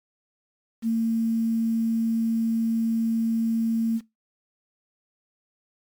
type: tone with quantisation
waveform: sine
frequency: 226.8 Hz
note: A#3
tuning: 47 cents flat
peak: -20 dBFS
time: 0.82-4.01 s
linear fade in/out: 50 ms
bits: 8
effects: noise-tail reverb RT60 0.2 s tail -21 dB re dry + MP3 96 kbps